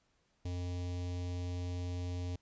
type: tone with notch filter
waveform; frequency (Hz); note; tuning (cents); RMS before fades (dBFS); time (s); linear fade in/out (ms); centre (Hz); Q
square; 89; F2; +33; -38; 0.45-2.36; 5; 1400; 0.73
effects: pink hiss -75 dBFS RMS until 2.41 s + resampled to 16000 Hz